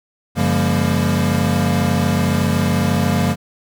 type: tone cluster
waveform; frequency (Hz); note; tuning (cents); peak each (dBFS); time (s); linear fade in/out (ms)
square; 93.3 / 140.5 / 172.5 / 200.5 / 234.4; F#2 / C#3 / F3 / G3 / A#3; +15 / +24 / -21 / +39 / +10; -22; 0.35-3.36; 50
effects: none